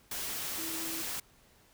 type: tone in noise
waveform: sine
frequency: 325.1 Hz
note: E4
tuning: 24 cents flat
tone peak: -42 dBFS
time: 0.58-1.02 s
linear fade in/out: 5 ms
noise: white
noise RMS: -37 dBFS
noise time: 0.11-1.2 s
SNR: -8 dB
effects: pink hiss -63 dBFS RMS until 1.73 s